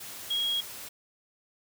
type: tone in noise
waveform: sine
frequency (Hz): 3291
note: G#7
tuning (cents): -16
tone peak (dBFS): -26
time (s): 0.3-0.61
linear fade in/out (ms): 10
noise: white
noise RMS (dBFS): -42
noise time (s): 0-0.89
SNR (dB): +13
effects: none